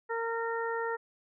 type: harmonic tone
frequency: 459.5 Hz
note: A#4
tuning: 25 cents flat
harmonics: 1 / 2 / 3 / 4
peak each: -33 / -36 / -38 / -39 dBFS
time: 0.09-0.97 s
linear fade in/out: 20 ms
effects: none